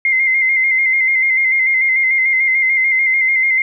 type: tone with vibrato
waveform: sine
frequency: 2093 Hz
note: C7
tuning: in tune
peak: -11 dBFS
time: 0.05-3.62 s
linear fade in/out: 2 ms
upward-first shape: square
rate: 6.8 Hz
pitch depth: 30 cents each way
effects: none